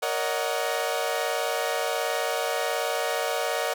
sawtooth chord, D# minor seventh, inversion second, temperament equal with one note detuned, 466.2 / 563.7 / 622.3 / 740 Hz, A#4 / C#5 / D#5 / F#5, 0 / +29 / 0 / 0 cents, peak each -27 dBFS, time 0.02-3.74 s, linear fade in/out 10 ms, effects none

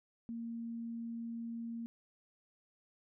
sine tone, 231.4 Hz, A#3, 13 cents flat, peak -39 dBFS, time 0.29-1.86 s, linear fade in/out 0 ms, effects none

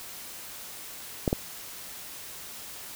clicks, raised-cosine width 2 ms, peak -10 dBFS, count 2, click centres 1.278 / 1.329 s, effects white hiss -42 dBFS RMS until 2.95 s

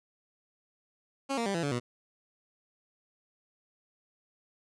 15% pulse tone with pitch steps, 273.3 / 232.5 / 197.77 / 168.24 / 143.11 / 121.74 Hz, C#4 / A#3 / G3 / E3 / D3 / B2, -24 / -4 / +16 / +36 / -44 / -24 cents, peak -23 dBFS, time 1.29-1.8 s, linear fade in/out 20 ms, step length 85 ms, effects resampled to 22050 Hz

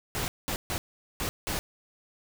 pink noise bursts at uneven times, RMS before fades -31 dBFS, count 5, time 0.15-0.28 / 0.48-0.56 / 0.7-0.78 / 1.2-1.29 / 1.47-1.59 s, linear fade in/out 0 ms, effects none

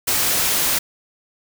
white noise, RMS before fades -19 dBFS, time 0.07-0.79 s, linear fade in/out 10 ms, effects none

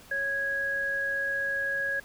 sine tone pair together, 552.6 / 1656 Hz, C#5 / G#6, -6 / -5 cents, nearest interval octave + perfect fifth, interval 1901 cents, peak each -37 / -27 dBFS, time 0.11-2 s, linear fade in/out 5 ms, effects pink hiss -52 dBFS RMS until 2.04 s

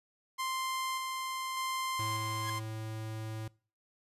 sawtooth tone with tremolo, 1046.5 Hz, C6, in tune, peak -29 dBFS, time 0.38-2.6 s, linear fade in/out 20 ms, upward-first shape square, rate 0.84 Hz, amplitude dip 25%
square tone, 110 Hz, A2, in tune, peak -38 dBFS, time 1.99-3.48 s, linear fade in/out 5 ms
sawtooth tone with exponential growth, 1661.2 Hz, G#6, in tune, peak -33 dBFS, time 2.4-2.5 s, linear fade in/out 5 ms, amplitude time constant 20 ms
effects noise-tail reverb RT60 0.4 s tail -23 dB re dry + resampled to 32000 Hz

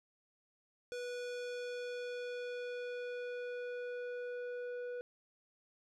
square tone with low-pass filter sweep, 490 Hz, B4, 14 cents flat, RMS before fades -42 dBFS, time 0.92-5.01 s, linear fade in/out 0 ms, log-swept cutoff 7000 to 1200 Hz, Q 0.88, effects none

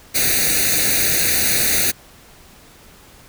white noise with comb filter, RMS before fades -17 dBFS, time 0.14-1.92 s, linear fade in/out 20 ms, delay 0.47 ms, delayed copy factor +0.9, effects pink hiss -46 dBFS RMS until 3.28 s

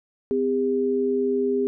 sine tone pair together, 255.3 / 403.8 Hz, C4 / G#4, -42 / -49 cents, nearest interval minor sixth, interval 793 cents, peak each -25 / -21 dBFS, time 0.31-1.67 s, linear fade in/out 0 ms, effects none

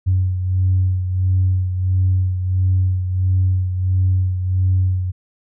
sine beating tone pair, 92.5 / 94 Hz, F#2 / F#2, 0 / +28 cents, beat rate 1.5 Hz, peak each -14 / -22 dBFS, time 0.06-5.12 s, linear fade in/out 20 ms, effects tanh soft clip ceiling -8 dBFS

